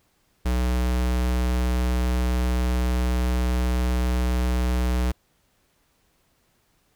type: tone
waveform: square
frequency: 61.74 Hz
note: B1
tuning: in tune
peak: -21 dBFS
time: 0.45-5.12 s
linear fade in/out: 10 ms
effects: pink hiss -66 dBFS RMS until 6.95 s